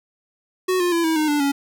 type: tone with pitch steps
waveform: square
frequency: 370 / 353.3 / 337.3 / 322.1 / 307.6 / 293.7 / 280.4 Hz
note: F#4 / F4 / E4 / E4 / D#4 / D4 / C#4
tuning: 0 / +20 / +40 / -40 / -20 / 0 / +20 cents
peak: -18 dBFS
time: 0.68-1.52 s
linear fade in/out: 10 ms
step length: 120 ms
effects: none